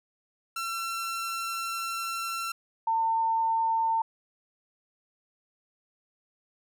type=tone pair in turn; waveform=sawtooth / sine; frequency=1352 / 902.4 Hz; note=E6 / A5; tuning=+43 / +44 cents; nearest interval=perfect fifth; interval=699 cents; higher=first; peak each=-27 / -23 dBFS; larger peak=second; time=0.56-2.52 / 2.87-4.02 s; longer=first; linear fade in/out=5 ms; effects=none